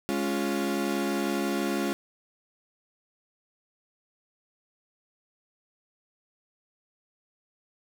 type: chord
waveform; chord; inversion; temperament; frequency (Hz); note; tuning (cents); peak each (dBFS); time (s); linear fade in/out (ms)
35% pulse; Db major; second; equal; 207.7 / 277.2 / 349.2; Ab3 / Db4 / F4; 0 / 0 / 0; -29; 0.09-1.93; 0
effects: none